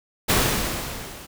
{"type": "noise with level ramp", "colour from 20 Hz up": "pink", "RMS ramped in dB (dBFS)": [-17, -41], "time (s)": [0.28, 1.27], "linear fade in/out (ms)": 20, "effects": []}